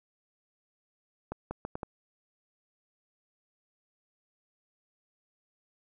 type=accelerating click train; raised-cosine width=1 ms; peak=-21 dBFS; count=5; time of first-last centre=1.32-1.832 s; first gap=190 ms; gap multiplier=0.74; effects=none